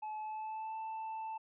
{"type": "tone with pitch glide", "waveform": "triangle", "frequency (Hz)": [859, 883.7], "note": ["A5", "A5"], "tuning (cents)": [-42, 7], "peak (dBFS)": -37, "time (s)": [0.02, 1.38], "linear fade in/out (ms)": 10, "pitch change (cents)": 49, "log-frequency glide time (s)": [0.18, 0.77], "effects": ["resampled to 8000 Hz"]}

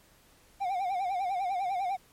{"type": "tone with vibrato", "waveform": "triangle", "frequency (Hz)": 751, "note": "F#5", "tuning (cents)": 26, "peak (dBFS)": -26, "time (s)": [0.6, 1.97], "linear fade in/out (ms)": 20, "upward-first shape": "sine", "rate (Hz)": 10, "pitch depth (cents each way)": 110, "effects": ["pink hiss -61 dBFS RMS until 2.12 s", "MP3 64 kbps"]}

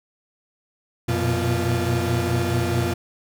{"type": "tone cluster", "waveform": "35% pulse", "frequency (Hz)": [90.1, 119.3, 124, 346.9], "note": ["F#2", "A#2", "B2", "F4"], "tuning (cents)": [-45, 41, 7, -12], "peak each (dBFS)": -24, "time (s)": [1.08, 2.94], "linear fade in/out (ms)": 10, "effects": []}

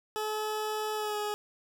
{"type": "tone with pitch glide", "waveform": "20% pulse", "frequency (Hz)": [428.9, 418.6], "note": ["A4", "G#4"], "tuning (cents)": [-44, 14], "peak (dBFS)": -26, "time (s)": [0.16, 1.34], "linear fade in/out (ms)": 0, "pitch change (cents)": -42, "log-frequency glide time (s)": [0.95, 1.17], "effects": []}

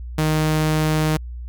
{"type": "tone", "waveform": "sawtooth", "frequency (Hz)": 155.3, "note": "D#3", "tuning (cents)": -3, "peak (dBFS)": -13, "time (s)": [0.18, 1.17], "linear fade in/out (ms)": 5, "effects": ["added 60 Hz sine -29 dBFS peak until 1.48 s"]}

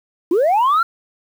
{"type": "linear sweep", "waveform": "sine", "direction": "up", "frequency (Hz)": [313.3, 1396.9], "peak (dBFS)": -10, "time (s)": [0.31, 0.83], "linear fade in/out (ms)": 5, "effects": ["tanh soft clip ceiling -10 dBFS", "7-bit"]}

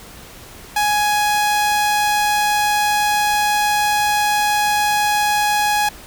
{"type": "tone", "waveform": "sawtooth", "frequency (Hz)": 834, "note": "G#5", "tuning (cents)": 7, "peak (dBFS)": -11, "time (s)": [0.76, 5.89], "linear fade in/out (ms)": 5, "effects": ["pink hiss -39 dBFS RMS until 6.06 s"]}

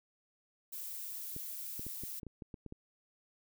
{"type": "noise", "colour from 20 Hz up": "violet", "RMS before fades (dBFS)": -43, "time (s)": [0.72, 2.2], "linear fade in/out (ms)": 10}
{"type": "clicks", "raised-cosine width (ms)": 3, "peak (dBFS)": -32, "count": 10, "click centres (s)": [1.364, 1.795, 1.866, 2.036, 2.232, 2.267, 2.422, 2.542, 2.663, 2.724]}
{"effects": []}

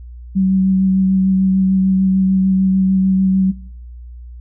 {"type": "tone with vibrato", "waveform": "sine", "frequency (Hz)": 189.8, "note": "F#3", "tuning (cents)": 44, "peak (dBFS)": -11, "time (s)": [0.35, 3.52], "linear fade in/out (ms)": 20, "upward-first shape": "sine", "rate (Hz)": 6.7, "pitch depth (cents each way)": 15, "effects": ["noise-tail reverb RT60 0.7 s tail -21 dB re dry", "added 60 Hz sine -31 dBFS peak until 4.4 s"]}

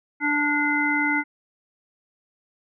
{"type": "harmonic tone with a mistuned harmonic", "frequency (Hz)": 293.7, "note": "D4", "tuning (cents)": 0, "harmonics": [1, 3, 5, 7], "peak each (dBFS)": [-25, -28, -26, -23], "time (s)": [0.2, 1.24], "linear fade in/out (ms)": 50, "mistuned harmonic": 5, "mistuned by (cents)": -25, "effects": []}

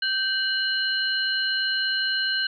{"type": "tone cluster", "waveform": "sine", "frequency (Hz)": [1559, 2947, 4156], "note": ["G6", "F#7", "C8"], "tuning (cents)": [-10, -8, -12], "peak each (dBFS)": [-25, -28, -27], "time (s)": [0.02, 2.47], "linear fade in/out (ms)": 5, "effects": []}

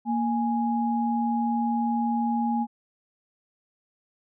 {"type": "tone pair together", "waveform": "sine", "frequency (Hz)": [233.1, 830.7], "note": ["A#3", "G#5"], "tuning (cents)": [0, 0], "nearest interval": "octave + minor seventh", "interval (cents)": 2200, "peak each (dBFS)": [-24, -27], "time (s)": [0.05, 2.67], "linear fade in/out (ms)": 50, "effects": []}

